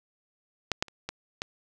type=clicks; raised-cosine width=0.2 ms; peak=-8 / -8 / -30 / -16 / -14 dBFS; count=5; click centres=0.717 / 0.825 / 0.883 / 1.09 / 1.419 s; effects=none